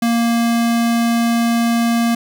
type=tone; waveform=square; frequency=233.1 Hz; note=A#3; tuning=in tune; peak=-14 dBFS; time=0.02-2.15 s; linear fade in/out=5 ms; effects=none